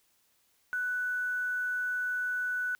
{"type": "tone with quantisation", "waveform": "sine", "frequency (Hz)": 1487, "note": "F#6", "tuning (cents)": 8, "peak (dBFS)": -29, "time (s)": [0.73, 2.75], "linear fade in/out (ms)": 0, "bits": 9, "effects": ["white hiss -70 dBFS RMS until 2.79 s"]}